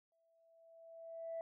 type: tone with exponential growth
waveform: sine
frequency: 660 Hz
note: E5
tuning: 2 cents sharp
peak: -38 dBFS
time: 0.12-1.41 s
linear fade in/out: 1 ms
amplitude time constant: 280 ms
effects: tanh soft clip ceiling -36 dBFS